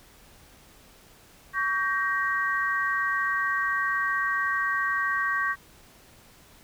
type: chord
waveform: sine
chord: G diminished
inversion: second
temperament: just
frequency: 1128.9 / 1568 / 1881.6 Hz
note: Db6 / G6 / Bb6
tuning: +31 / 0 / +16 cents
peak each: -28 dBFS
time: 1.53-5.56 s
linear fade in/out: 50 ms
effects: pink hiss -54 dBFS RMS until 6.63 s